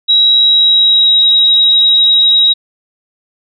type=tone with pitch glide; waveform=sine; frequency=3857 to 3822 Hz; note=B7 to A#7; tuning=-42 to +43 cents; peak=-5 dBFS; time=0.08-2.54 s; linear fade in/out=20 ms; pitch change=-15 cents; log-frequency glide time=0.34-1.22 s; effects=none